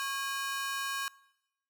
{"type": "ring-modulated tone", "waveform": "sawtooth", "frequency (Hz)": 1362, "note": "F6", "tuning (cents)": -44, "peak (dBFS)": -26, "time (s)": [0, 1.08], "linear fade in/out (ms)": 0, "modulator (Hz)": 262, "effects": ["noise-tail reverb RT60 0.9 s tail -23 dB re dry"]}